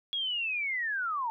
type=linear sweep; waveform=sine; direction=down; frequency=3346 to 880 Hz; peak=-29 dBFS; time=0.13-1.3 s; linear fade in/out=0 ms; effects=none